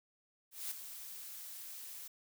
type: noise with ADSR envelope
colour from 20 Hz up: blue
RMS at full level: -39 dBFS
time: 0.51-2.08 s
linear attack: 200 ms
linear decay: 10 ms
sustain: -9 dB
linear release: 7 ms
effects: none